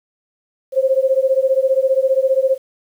sine beating tone pair, 523.3 / 538.3 Hz, C5 / C5, 0 / +49 cents, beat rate 15 Hz, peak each -15 / -16 dBFS, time 0.72-2.58 s, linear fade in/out 50 ms, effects 8-bit

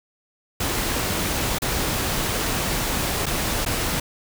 pink noise with dropouts, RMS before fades -24 dBFS, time 0.6-4 s, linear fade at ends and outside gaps 5 ms, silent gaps 1.586-1.619 / 3.258-3.264 / 3.651-3.661 s, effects none

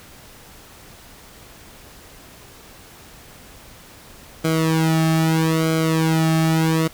sawtooth tone with flanger, 160.8 Hz, E3, 43 cents flat, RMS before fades -18 dBFS, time 4.44-6.88 s, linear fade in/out 10 ms, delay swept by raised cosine 1.1 to 2.02 ms, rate 0.78 Hz, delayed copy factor -0.95, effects pink hiss -44 dBFS RMS until 6.93 s

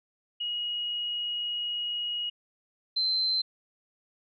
sine tone pair in turn, 2894 / 4094 Hz, F#7 / C8, -39 / -38 cents, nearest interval tritone, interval 601 cents, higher second, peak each -29 / -24 dBFS, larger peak second, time 0.4-2.3 / 2.96-3.42 s, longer first, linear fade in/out 10 ms, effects none

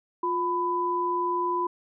sine tone pair together, 353 / 998.4 Hz, F4 / B5, +19 / +19 cents, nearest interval octave + tritone, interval 1800 cents, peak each -29 / -25 dBFS, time 0.23-1.67 s, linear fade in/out 5 ms, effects none

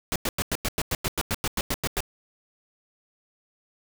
pink noise bursts, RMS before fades -26 dBFS, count 15, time 0.12-2.005 s, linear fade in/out 0 ms, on 37 ms, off 95 ms, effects none

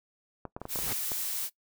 clicks, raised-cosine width 1 ms, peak -23 dBFS, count 7, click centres 0.453 / 0.565 / 0.616 / 0.654 / 0.758 / 0.789 / 1.118 s
pink noise with exponential growth, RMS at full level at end -32 dBFS, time 0.6-0.93 s, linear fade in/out 2 ms, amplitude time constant 70 ms
blue noise, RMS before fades -33 dBFS, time 0.68-1.5 s, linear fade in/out 50 ms
effects noise-tail reverb RT60 0.1 s tail -20 dB re dry

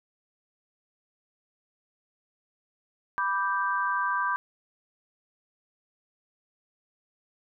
sine chord, G major, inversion first, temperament equal, 987.8 / 1174.7 / 1568 Hz, B5 / D6 / G6, 0 / 0 / 0 cents, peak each -29 dBFS, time 3.18-4.36 s, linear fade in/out 0 ms, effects none

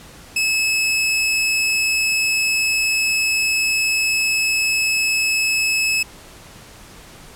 sawtooth tone, 2592 Hz, E7, 30 cents flat, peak -13 dBFS, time 0.36-6.03 s, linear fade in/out 5 ms, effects pink hiss -42 dBFS RMS until 7.35 s + low-pass 12000 Hz 12 dB/octave

